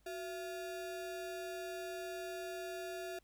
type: ring-modulated tone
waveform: square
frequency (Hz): 521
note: C5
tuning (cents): -7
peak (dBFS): -39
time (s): 0.06-3.19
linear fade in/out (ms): 5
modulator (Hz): 152
effects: added 50 Hz sine -70 dBFS peak until 3.23 s + pink hiss -75 dBFS RMS until 3.23 s